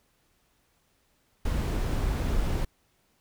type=noise; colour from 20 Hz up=brown; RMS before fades=-27 dBFS; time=1.45-2.65 s; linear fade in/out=5 ms; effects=pink hiss -69 dBFS RMS until 3.2 s